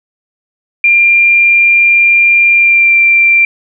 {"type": "tone with pitch glide", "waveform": "sine", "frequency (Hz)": [2389, 2362], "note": ["D7", "D7"], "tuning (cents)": [29, 9], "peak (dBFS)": -4, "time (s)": [0.84, 3.45], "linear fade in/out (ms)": 2, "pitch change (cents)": -20, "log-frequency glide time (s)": [2.54, 2.95], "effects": []}